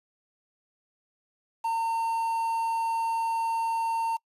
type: tone with quantisation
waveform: triangle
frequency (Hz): 911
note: A#5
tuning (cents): -40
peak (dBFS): -23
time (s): 1.64-4.17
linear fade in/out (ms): 10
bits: 8
effects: noise-tail reverb RT60 0.1 s tail -26 dB re dry + resampled to 32000 Hz